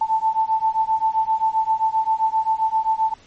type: beating tone pair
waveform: sine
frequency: 880 / 887.6 Hz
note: A5 / A5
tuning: 0 / +15 cents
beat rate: 7.6 Hz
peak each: -20 dBFS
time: 0.01-3.14 s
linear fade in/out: 5 ms
effects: pink hiss -51 dBFS RMS until 3.26 s + MP3 32 kbps